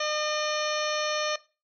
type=harmonic tone; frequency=606 Hz; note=D#5; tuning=46 cents flat; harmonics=1 / 2 / 3 / 4 / 5 / 6 / 7 / 9 / 10; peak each=-30 / -33 / -35 / -36 / -37 / -38 / -38 / -40 / -40 dBFS; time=0-1.36 s; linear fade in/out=5 ms; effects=noise-tail reverb RT60 0.3 s tail -17 dB re dry